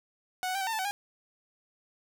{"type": "tone with pitch steps", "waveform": "sawtooth", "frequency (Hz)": [738, 743, 784, 761, 905, 878, 755, 812], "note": ["F#5", "F#5", "G5", "F#5", "A5", "A5", "F#5", "G#5"], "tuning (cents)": [-5, 7, 0, 48, 48, -4, 35, -39], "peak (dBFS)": -26, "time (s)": [0.43, 0.91], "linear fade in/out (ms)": 0, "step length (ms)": 60, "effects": []}